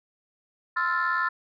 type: chord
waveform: sine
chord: F major seventh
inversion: second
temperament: equal with one note detuned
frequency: 1041.1 / 1318.5 / 1396.9 / 1760 Hz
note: C6 / E6 / F6 / A6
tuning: -9 / 0 / 0 / 0 cents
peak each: -28 / -28 / -27 / -27 dBFS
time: 0.76-1.29 s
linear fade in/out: 10 ms
effects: tanh soft clip ceiling -17 dBFS